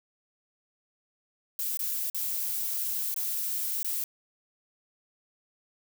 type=noise with dropouts; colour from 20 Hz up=violet; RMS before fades=-31 dBFS; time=1.59-4.04 s; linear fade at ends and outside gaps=1 ms; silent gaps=1.772-1.792 / 2.099-2.146 / 3.142-3.162 / 3.83-3.845 s; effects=none